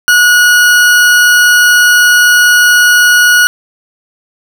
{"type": "tone", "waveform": "40% pulse", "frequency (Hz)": 1457, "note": "F#6", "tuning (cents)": -27, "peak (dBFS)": -3, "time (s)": [0.08, 3.47], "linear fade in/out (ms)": 0, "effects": []}